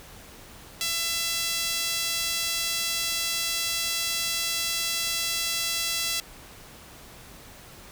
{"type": "tone with high-pass filter", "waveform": "sawtooth", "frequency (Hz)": 670, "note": "E5", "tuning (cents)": 28, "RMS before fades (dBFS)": -28, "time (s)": [0.81, 6.2], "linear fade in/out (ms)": 0, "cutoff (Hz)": 3500, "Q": 1, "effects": ["pink hiss -47 dBFS RMS until 7.91 s"]}